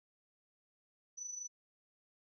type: tone with amplitude modulation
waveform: sine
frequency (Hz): 5970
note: F#8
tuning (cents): +15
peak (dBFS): -39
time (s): 1.17-1.48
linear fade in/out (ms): 20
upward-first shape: sine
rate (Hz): 25.2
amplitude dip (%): 60
effects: none